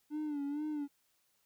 triangle tone with vibrato, 293.7 Hz, D4, in tune, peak -32 dBFS, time 0.1-0.88 s, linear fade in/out 50 ms, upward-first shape sine, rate 2.2 Hz, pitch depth 74 cents each way, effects tanh soft clip ceiling -28 dBFS + white hiss -75 dBFS RMS until 1.45 s

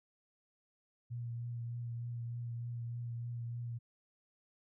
sine tone with vibrato, 118.6 Hz, A#2, 30 cents sharp, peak -38 dBFS, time 1.1-3.79 s, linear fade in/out 20 ms, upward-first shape triangle, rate 3.3 Hz, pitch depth 23 cents each way, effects none

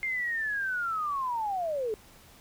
sine linear sweep, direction down, 2123 to 413.2 Hz, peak -28 dBFS, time 0.03-1.94 s, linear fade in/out 0 ms, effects pink hiss -55 dBFS RMS until 2.4 s

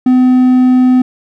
triangle tone, 253.7 Hz, B3, 47 cents sharp, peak -3 dBFS, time 0.06-1.02 s, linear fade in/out 5 ms, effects none

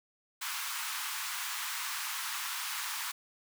pink high-pass noise, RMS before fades -37 dBFS, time 0.41-3.12 s, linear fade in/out 10 ms, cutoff 940 Hz, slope 48 dB/octave, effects none

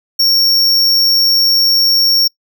square tone, 5510 Hz, F8, 24 cents flat, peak -9 dBFS, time 0.19-2.28 s, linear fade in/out 10 ms, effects noise-tail reverb RT60 0.1 s tail -24 dB re dry

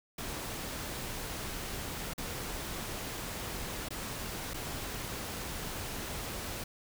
pink noise with dropouts, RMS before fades -39 dBFS, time 0.18-6.64 s, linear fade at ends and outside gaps 5 ms, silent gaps 2.136-2.179 / 3.887-3.905 / 4.536-4.541 s, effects none

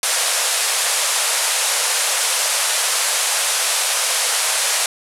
white band-pass noise, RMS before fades -19 dBFS, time 0.03-4.86 s, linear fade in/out 2 ms, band 480 to 11000 Hz, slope 48 dB/octave, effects none

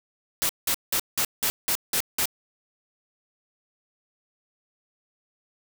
white noise bursts, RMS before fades -24 dBFS, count 8, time 0.42-2.256 s, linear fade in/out 0 ms, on 72 ms, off 180 ms, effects none

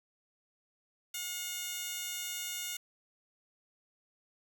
15% pulse tone with high-pass filter, 718 Hz, F5, 48 cents sharp, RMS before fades -39 dBFS, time 1.14-2.77 s, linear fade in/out 5 ms, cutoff 4000 Hz, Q 0.88, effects none

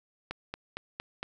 click train, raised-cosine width 0.3 ms, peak -19 dBFS, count 5, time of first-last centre 0.31-1.23 s, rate 4.35 Hz, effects none

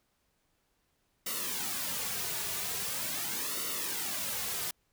white noise with flanger, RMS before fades -35 dBFS, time 1.26-4.71 s, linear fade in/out 5 ms, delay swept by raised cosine 1.2 to 3.8 ms, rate 0.42 Hz, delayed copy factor -0.75, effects pink hiss -75 dBFS RMS until 4.92 s

